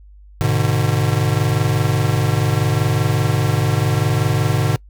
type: chord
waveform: square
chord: G# diminished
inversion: none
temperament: just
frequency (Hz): 103.83 / 124.59 / 149.51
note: G#2 / B2 / D3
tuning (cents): 0 / +16 / +31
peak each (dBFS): -20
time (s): 0.41-4.76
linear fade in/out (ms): 0
effects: noise-tail reverb RT60 0.1 s tail -24 dB re dry + added 50 Hz sine -40 dBFS peak until 4.89 s